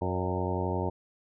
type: harmonic tone with a mistuned harmonic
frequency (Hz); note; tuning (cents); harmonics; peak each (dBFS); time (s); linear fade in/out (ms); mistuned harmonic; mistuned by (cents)
91.3; F#2; -23; 1 / 2 / 3 / 4 / 5 / 6 / 7 / 8 / 9 / 10; -32 / -36 / -38 / -35 / -37 / -39 / -40 / -42 / -40 / -37; 0.01-0.9; 10; 6; +47
effects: none